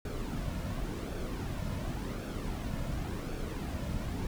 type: noise with flanger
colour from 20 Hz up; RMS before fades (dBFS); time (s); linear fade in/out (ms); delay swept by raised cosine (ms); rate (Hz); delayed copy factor
brown; -36; 0.05-4.27; 2; 1 to 2.6; 0.91; -0.5
effects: none